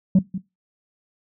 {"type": "tone with echo", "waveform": "sine", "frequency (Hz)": 187.2, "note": "F#3", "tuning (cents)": 20, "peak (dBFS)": -8, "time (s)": [0.15, 0.19], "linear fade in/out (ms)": 5, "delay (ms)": 190, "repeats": 1, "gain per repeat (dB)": -15, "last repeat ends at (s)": 0.38, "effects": ["noise-tail reverb RT60 0.2 s tail -18 dB re dry", "tanh soft clip ceiling -9 dBFS"]}